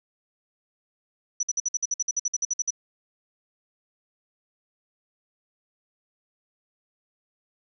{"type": "tone bursts", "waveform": "sine", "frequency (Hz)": 5920, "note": "F#8", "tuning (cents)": 0, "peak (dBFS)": -22, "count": 16, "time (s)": [1.4, 2.706], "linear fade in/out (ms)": 5, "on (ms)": 31, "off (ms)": 54, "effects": []}